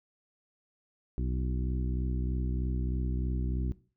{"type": "harmonic tone with a mistuned harmonic", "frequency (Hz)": 63.2, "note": "B1", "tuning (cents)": 41, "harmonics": [1, 2, 3, 4, 5, 6], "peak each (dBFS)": [-30, -36, -40, -42, -44, -46], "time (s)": [1.18, 3.72], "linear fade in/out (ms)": 0, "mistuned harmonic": 6, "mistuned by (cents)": -35, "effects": ["noise-tail reverb RT60 0.4 s tail -19 dB re dry"]}